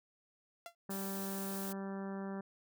sawtooth tone with exponential decay, 684 Hz, F5, 36 cents flat, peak -38 dBFS, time 0.66-0.75 s, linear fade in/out 1 ms, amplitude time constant 19 ms
harmonic tone, 195.1 Hz, G3, 8 cents flat, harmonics 1 / 2 / 3 / 4 / 5 / 6 / 7 / 8 / 9, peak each -40 / -46 / -50 / -52 / -54 / -56 / -57 / -58 / -59 dBFS, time 0.89-2.41 s, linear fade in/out 5 ms
blue noise, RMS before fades -45 dBFS, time 0.9-1.73 s, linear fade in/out 10 ms
effects none

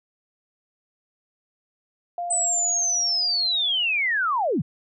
sine tone with exponential decay, 698.5 Hz, F5, in tune, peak -25 dBFS, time 2.18-4.62 s, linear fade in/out 2 ms, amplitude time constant 530 ms
sine linear sweep, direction down, 8160 to 106.4 Hz, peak -20 dBFS, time 2.3-4.62 s, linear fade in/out 10 ms
effects none

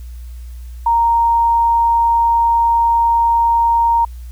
sine tone, 930 Hz, A#5, 4 cents flat, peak -10 dBFS, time 0.86-4.05 s, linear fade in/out 5 ms, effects added 60 Hz sine -28 dBFS peak until 4.31 s + white hiss -51 dBFS RMS until 4.31 s

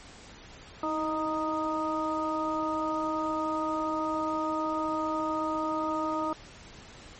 harmonic tone with a mistuned harmonic, 310.8 Hz, D#4, 2 cents flat, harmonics 1 / 2 / 3 / 4, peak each -32 / -34 / -34 / -32 dBFS, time 0.83-6.33 s, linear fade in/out 2 ms, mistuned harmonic 1, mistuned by +30 cents, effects pink hiss -49 dBFS RMS until 7.19 s + MP3 32 kbps

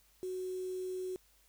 sine tone with quantisation, 370 Hz, F#4, in tune, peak -36 dBFS, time 0.23-1.16 s, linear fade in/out 0 ms, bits 9, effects added 50 Hz sine -70 dBFS peak until 1.48 s + white hiss -68 dBFS RMS until 1.48 s

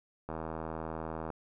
click train, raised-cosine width 1 ms, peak -24 dBFS, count 82, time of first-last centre 0.29-1.302 s, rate 80 Hz, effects none

